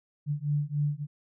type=beating tone pair; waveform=sine; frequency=144.9 / 148.4 Hz; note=D3 / D3; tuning=-23 / +18 cents; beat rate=3.5 Hz; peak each=-29 dBFS; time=0.26-1.07 s; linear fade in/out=50 ms; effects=none